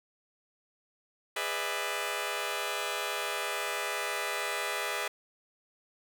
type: chord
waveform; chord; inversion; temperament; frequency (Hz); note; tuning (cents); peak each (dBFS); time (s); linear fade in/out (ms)
10% pulse; E dominant seventh; first; just; 412 / 494.4 / 593.3 / 659.3; G#4 / B4 / D5 / E5; -14 / +2 / +18 / 0; -29; 1.36-5.08; 5
effects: none